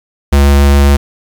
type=tone with vibrato; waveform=square; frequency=70.4 Hz; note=C#2; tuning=27 cents sharp; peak=-5 dBFS; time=0.32-0.97 s; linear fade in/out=10 ms; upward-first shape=sine; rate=7.3 Hz; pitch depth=8 cents each way; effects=7-bit